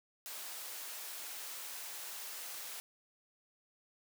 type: high-pass noise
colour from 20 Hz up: white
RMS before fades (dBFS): -45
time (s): 0.26-2.8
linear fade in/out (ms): 0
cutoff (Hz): 500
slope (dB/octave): 12
effects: none